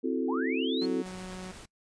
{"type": "chord", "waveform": "sine", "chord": "F# half-diminished seventh", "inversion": "second", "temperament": "equal", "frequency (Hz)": [261.6, 329.6, 370, 440], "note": ["C4", "E4", "F#4", "A4"], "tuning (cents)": [0, 0, 0, 0], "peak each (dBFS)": [-30, -33, -34, -33], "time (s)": [0.03, 1.03], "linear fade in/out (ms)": 20}
{"type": "linear sweep", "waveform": "sine", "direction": "up", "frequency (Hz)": [725, 4363], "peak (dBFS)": -34, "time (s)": [0.28, 0.86], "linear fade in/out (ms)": 10}
{"type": "tone", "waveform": "sawtooth", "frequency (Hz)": 185, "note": "F#3", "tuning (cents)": 0, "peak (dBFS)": -35, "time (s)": [0.81, 1.52], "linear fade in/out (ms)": 10}
{"type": "noise with tremolo", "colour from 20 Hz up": "pink", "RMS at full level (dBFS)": -46, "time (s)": [1.05, 1.66], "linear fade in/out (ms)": 10, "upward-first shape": "sine", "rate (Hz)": 8.1, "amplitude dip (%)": 25}
{"effects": ["noise-tail reverb RT60 0.1 s tail -23 dB re dry", "resampled to 22050 Hz"]}